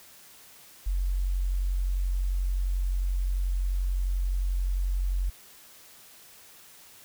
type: tone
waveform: sine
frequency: 45.71 Hz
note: F#1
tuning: 20 cents flat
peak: -24 dBFS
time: 0.86-5.3 s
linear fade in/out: 10 ms
effects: white hiss -52 dBFS RMS until 7.04 s